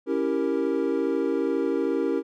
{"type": "chord", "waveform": "triangle", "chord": "C# diminished seventh", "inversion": "none", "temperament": "equal", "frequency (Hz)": [277.2, 329.6, 392, 466.2], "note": ["C#4", "E4", "G4", "Bb4"], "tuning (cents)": [0, 0, 0, 0], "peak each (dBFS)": -26, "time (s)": [0.06, 2.23], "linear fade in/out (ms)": 50, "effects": []}